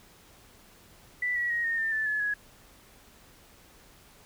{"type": "tone with pitch steps", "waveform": "sine", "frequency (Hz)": [1975.5, 1929.3, 1884.1, 1840, 1797, 1754.9, 1713.8, 1673.7], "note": ["B6", "B6", "A#6", "A#6", "A6", "A6", "A6", "G#6"], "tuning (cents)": [0, -41, 18, -23, 36, -5, -46, 13], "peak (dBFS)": -26, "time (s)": [1.22, 2.34], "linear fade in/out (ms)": 5, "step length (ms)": 140, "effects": ["pink hiss -56 dBFS RMS until 4.25 s"]}